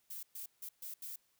violet noise bursts at uneven times, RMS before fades -45 dBFS, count 5, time 0.1-0.23 / 0.35-0.46 / 0.62-0.69 / 0.82-0.94 / 1.02-1.16 s, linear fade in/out 5 ms, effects white hiss -75 dBFS RMS until 1.39 s

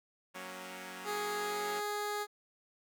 5% pulse chord, F# major, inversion none, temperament equal, 185 / 233.1 / 277.2 Hz, F#3 / A#3 / C#4, 0 / 0 / 0 cents, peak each -35 / -39 / -37 dBFS, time 0.34-1.81 s, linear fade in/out 20 ms
15% pulse tone, 415.3 Hz, G#4, in tune, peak -28 dBFS, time 1.04-2.27 s, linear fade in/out 50 ms
effects none

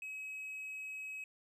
triangle tone, 2550 Hz, D#7, 42 cents sharp, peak -40 dBFS, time 0.02-1.24 s, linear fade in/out 2 ms, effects none

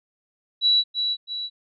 sine tone with echo, 3925 Hz, B7, 11 cents flat, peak -15 dBFS, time 0.61-0.84 s, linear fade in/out 50 ms, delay 330 ms, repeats 2, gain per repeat -6 dB, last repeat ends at 1.5 s, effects none

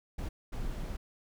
brown noise bursts at uneven times, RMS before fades -36 dBFS, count 2, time 0.18-0.29 / 0.52-0.97 s, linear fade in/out 10 ms, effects none

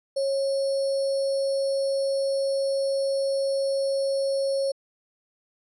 sine tone with sample-and-hold, 547 Hz, C#5, 23 cents flat, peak -22 dBFS, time 0.16-4.72 s, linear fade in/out 10 ms, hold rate 4900 Hz, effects resampled to 24000 Hz

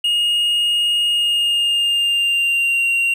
triangle tone with pitch glide, 2859 to 2760 Hz, F7 to F7, +40 to -21 cents, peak -13 dBFS, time 0.04-3.14 s, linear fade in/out 5 ms, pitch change -61 cents, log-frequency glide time 1.1-2.86 s, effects none

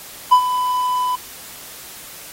triangle tone with ADSR envelope, 999 Hz, B5, 20 cents sharp, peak -3 dBFS, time 0.31-1.16 s, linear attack 16 ms, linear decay 76 ms, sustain -12 dB, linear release 11 ms, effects white hiss -37 dBFS RMS until 2.32 s + AAC 48 kbps

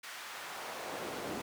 brown noise with high-pass filter sweep, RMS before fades -42 dBFS, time 0.03-1.42 s, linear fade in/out 10 ms, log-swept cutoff 1800 to 290 Hz, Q 0.88, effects none

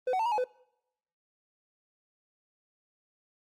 triangle tone with pitch steps, 506 / 748 / 891 / 954 / 847 / 503 Hz, B4 / F#5 / A5 / A#5 / G#5 / B4, +42 / +19 / +22 / +40 / +34 / +32 cents, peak -24 dBFS, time 0.07-0.442 s, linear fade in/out 5 ms, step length 62 ms, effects noise-tail reverb RT60 0.8 s tail -24 dB re dry + Opus 24 kbps

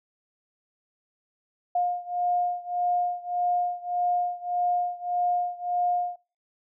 sine beating tone pair, 710 / 711.7 Hz, F5 / F5, +28 / +33 cents, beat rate 1.7 Hz, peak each -26 / -28 dBFS, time 1.75-6.16 s, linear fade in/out 5 ms, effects noise-tail reverb RT60 0.4 s tail -24 dB re dry

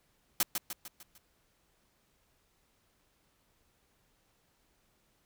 white noise with echo, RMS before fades -27 dBFS, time 0.4-0.43 s, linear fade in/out 2 ms, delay 150 ms, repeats 5, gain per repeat -6 dB, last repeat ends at 1.18 s, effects pink hiss -72 dBFS RMS until 5.25 s

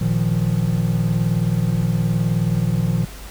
triangle chord, Bb suspended fourth, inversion none, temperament equal, 116.54 / 155.56 / 174.61 Hz, Bb2 / Eb3 / F3, 0 / 0 / 0 cents, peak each -19 dBFS, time 0.01-3.05 s, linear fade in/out 5 ms, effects added 50 Hz sine -34 dBFS peak until 3.3 s + pink hiss -39 dBFS RMS until 3.3 s

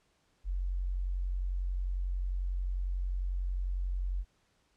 sine tone, 45.57 Hz, F#1, 26 cents flat, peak -30 dBFS, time 0.44-4.25 s, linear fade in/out 50 ms, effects pink hiss -72 dBFS RMS until 4.76 s + low-pass 8000 Hz 12 dB/octave

